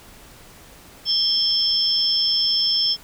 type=tone cluster; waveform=sine; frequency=3199 / 3360 / 5290 Hz; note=G7 / G#7 / E8; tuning=+34 / +19 / +5 cents; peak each=-25 / -27 / -18 dBFS; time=1.05-2.97 s; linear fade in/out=50 ms; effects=pink hiss -46 dBFS RMS until 3.03 s